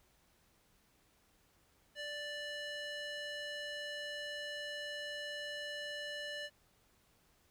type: tone with band-pass filter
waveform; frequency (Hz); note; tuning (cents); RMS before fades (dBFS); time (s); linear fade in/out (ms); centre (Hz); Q
square; 587.3; D5; 0; -43; 1.95-6.5; 50; 2600; 1.2
effects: pink hiss -71 dBFS RMS until 7.5 s